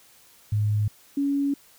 sine tone pair in turn, 105.2 / 280.9 Hz, G#2 / C#4, +23 / +23 cents, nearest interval octave + perfect fourth, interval 1700 cents, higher second, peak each -20 / -21 dBFS, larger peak first, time 0.52-0.88 / 1.17-1.54 s, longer second, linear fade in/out 5 ms, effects white hiss -55 dBFS RMS until 1.78 s

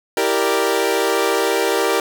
sawtooth chord, E half-diminished seventh, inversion none, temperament equal, 329.6 / 392 / 466.2 / 587.3 Hz, E4 / G4 / Bb4 / D5, 0 / 0 / 0 / 0 cents, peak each -21 / -16 / -16 / -20 dBFS, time 0.17-2 s, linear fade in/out 2 ms, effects none

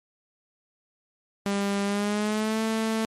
sawtooth tone with pitch glide, 200 to 221.9 Hz, G3 to A3, +35 to +15 cents, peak -20 dBFS, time 1.46-3.05 s, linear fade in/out 0 ms, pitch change +180 cents, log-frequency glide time 1.84-2.62 s, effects low-pass 11000 Hz 12 dB/octave + MP3 64 kbps

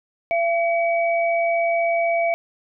sine tone pair together, 677 / 2274 Hz, E5 / C#7, +46 / +44 cents, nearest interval octave + major sixth, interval 2098 cents, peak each -18 / -25 dBFS, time 0.31-2.34 s, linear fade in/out 0 ms, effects none

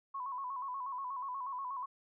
sine tone with vibrato, 1046.5 Hz, C6, in tune, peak -37 dBFS, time 0.14-1.86 s, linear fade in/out 10 ms, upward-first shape square, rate 8.3 Hz, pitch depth 81 cents each way, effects none

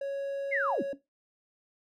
triangle tone, 554.4 Hz, C#5, in tune, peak -29 dBFS, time 0.01-0.93 s, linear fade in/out 5 ms
sine linear sweep, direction down, 2217 to 140 Hz, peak -27 dBFS, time 0.51-0.83 s, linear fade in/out 20 ms
sine tone with exponential decay, 280.5 Hz, C#4, 21 cents sharp, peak -35 dBFS, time 0.93-1.01 s, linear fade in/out 1 ms, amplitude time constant 17 ms
effects noise-tail reverb RT60 0.2 s tail -17 dB re dry

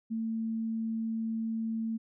sine tone, 224.4 Hz, A3, 34 cents sharp, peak -30 dBFS, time 0.1-1.98 s, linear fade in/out 20 ms, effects none

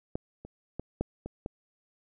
clicks, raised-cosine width 2 ms, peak -18 / -30 / -21 / -15 / -24 / -21 dBFS, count 6, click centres 0.155 / 0.45 / 0.796 / 1.01 / 1.26 / 1.461 s, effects none

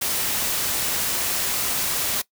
white noise, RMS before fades -24 dBFS, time 0.01-2.22 s, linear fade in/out 10 ms, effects noise-tail reverb RT60 0.1 s tail -20 dB re dry

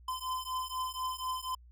square beating tone pair, 1023 / 1027.1 Hz, C6 / C6, -39 / -32 cents, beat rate 4.1 Hz, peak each -38 / -38 dBFS, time 0.08-1.55 s, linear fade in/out 5 ms, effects added 60 Hz sine -53 dBFS peak until 1.71 s

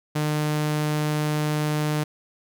sawtooth tone, 151.2 Hz, D#3, 49 cents flat, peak -18 dBFS, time 0.15-2.04 s, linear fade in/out 10 ms, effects none

